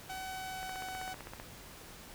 sawtooth tone with pitch glide, 755 to 750.2 Hz, F#5 to F#5, +35 to +24 cents, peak -36 dBFS, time 0.09-1.14 s, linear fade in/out 10 ms, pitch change -11 cents, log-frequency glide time 0.23-1.01 s
click train, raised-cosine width 0.5 ms, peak -29 dBFS, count 13, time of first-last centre 0.63-1.399 s, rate 15.6 Hz
effects pink hiss -51 dBFS RMS until 2.14 s

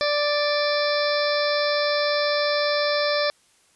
harmonic tone, 587.3 Hz, D5, in tune, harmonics 1 / 2 / 3 / 4 / 6 / 7 / 8 / 9, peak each -22 / -29 / -29 / -32 / -33 / -32 / -32 / -31 dBFS, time 0.01-3.3 s, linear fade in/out 0 ms, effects white hiss -60 dBFS RMS until 3.75 s + resampled to 24000 Hz

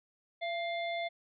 harmonic tone with a mistuned harmonic, 700 Hz, F5, 4 cents sharp, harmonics 1 / 3 / 5 / 6, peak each -34 / -39 / -44 / -56 dBFS, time 0.41-1.09 s, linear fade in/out 20 ms, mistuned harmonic 1, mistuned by -53 cents, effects none

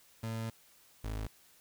30% pulse tone pair in turn, 112.8 / 53.33 Hz, A2 / G#1, +44 / +47 cents, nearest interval octave + minor second, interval 1297 cents, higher first, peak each -33 / -33 dBFS, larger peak neither, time 0.23-0.5 / 1.04-1.27 s, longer first, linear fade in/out 5 ms, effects white hiss -63 dBFS RMS until 1.6 s

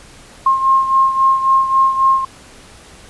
sine beating tone pair, 1067 / 1070.7 Hz, C6 / C6, +34 / +40 cents, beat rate 3.7 Hz, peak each -11 / -17 dBFS, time 0.46-2.25 s, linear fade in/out 5 ms, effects pink hiss -41 dBFS RMS until 3.09 s + resampled to 24000 Hz

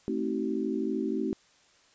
sine chord, A diminished seventh, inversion none, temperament just, 220 / 264 / 316.8 / 380.2 Hz, A3 / C4 / Eb4 / Gb4, 0 / +16 / +31 / +47 cents, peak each -33 dBFS, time 0.08-1.33 s, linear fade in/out 0 ms, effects white hiss -62 dBFS RMS until 1.94 s + resampled to 16000 Hz

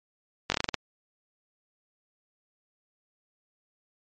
slowing click train, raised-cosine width 0.2 ms, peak -7 dBFS, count 8, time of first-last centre 0.5-0.743 s, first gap 20 ms, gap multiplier 1.18, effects low-pass 6000 Hz 12 dB/octave + MP3 48 kbps

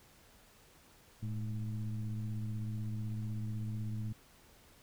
sine tone with frequency modulation, 110 Hz, A2, in tune, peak -35 dBFS, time 1.22-4.13 s, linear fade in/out 10 ms, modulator 102 Hz, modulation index 0.82, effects pink hiss -62 dBFS RMS until 4.82 s

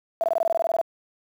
sine tone bursts, 667 Hz, E5, 20 cents sharp, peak -18 dBFS, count 13, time 0.21-0.813 s, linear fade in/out 0 ms, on 27 ms, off 21 ms, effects high-pass 400 Hz 12 dB/octave + 8-bit

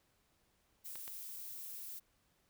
violet noise, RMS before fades -47 dBFS, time 0.84-2 s, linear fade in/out 20 ms
clicks, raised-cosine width 0.2 ms, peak -31 dBFS, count 2, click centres 0.956 / 1.078 s
effects pink hiss -75 dBFS RMS until 2.49 s

